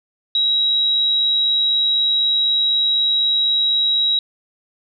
sine tone, 3852 Hz, B7, 44 cents flat, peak -14 dBFS, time 0.35-4.19 s, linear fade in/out 2 ms, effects none

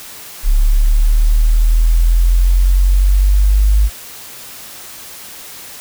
sine exponential sweep, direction up, 34.65 to 51.91 Hz, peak -7 dBFS, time 0.43-3.9 s, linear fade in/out 50 ms, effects white hiss -33 dBFS RMS until 5.8 s

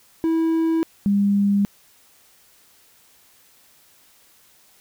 triangle / sine tone pair in turn, 325.9 / 201.1 Hz, E4 / G3, -20 / +44 cents, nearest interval minor sixth, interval 836 cents, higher first, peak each -15 dBFS, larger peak neither, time 0.24-0.83 / 1.06-1.65 s, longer neither, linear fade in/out 0 ms, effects white hiss -55 dBFS RMS until 4.8 s

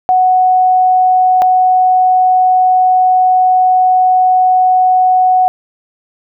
sine tone pair in turn, 740 / 740 Hz, F#5 / F#5, 0 / 0 cents, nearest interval unison, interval 0 cents, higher neither, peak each -6 dBFS, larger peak neither, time 0.09-1.42 / 1.42-5.48 s, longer second, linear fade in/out 0 ms, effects none

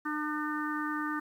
harmonic tone, 301.6 Hz, D4, 46 cents sharp, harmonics 1 / 3 / 4 / 5 / 6, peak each -34 / -42 / -36 / -39 / -40 dBFS, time 0.05-1.2 s, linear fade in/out 10 ms, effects 10-bit

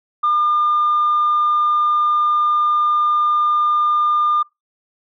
sine tone, 1205 Hz, D6, 44 cents sharp, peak -12 dBFS, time 0.23-4.43 s, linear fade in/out 10 ms, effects noise-tail reverb RT60 0.2 s tail -25 dB re dry + tanh soft clip ceiling -10 dBFS

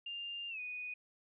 sine tone with pitch glide, 2800 to 2480 Hz, F7 to D#7, +4 to -6 cents, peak -40 dBFS, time 0.06-0.94 s, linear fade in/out 5 ms, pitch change -210 cents, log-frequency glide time 0.49-0.6 s, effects none

